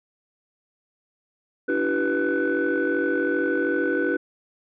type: tone cluster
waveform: sine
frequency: 288.1 / 330.8 / 383.6 / 490.2 / 1496 Hz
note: D4 / E4 / G4 / B4 / F#6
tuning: -33 / +6 / -37 / -13 / +19 cents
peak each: -26 dBFS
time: 1.68-4.17 s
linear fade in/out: 10 ms
effects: tanh soft clip ceiling -14 dBFS